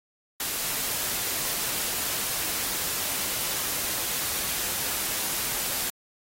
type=noise; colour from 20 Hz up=white; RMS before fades=-29 dBFS; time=0.4-5.9 s; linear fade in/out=2 ms; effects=AAC 48 kbps